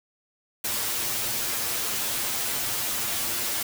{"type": "noise with comb filter", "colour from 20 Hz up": "white", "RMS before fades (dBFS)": -28, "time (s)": [0.64, 3.63], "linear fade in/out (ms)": 5, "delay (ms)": 8.7, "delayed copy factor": 0.75, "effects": []}